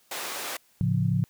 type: high-pass noise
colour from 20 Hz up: pink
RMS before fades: -34 dBFS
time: 0.11-0.57 s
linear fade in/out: 5 ms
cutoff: 540 Hz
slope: 12 dB/octave
type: chord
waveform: sine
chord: A augmented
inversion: none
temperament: equal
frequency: 110 / 138.59 / 174.61 Hz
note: A2 / C#3 / E#3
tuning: 0 / 0 / 0 cents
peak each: -26 dBFS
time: 0.81-1.24 s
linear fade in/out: 0 ms
effects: white hiss -63 dBFS RMS until 1.29 s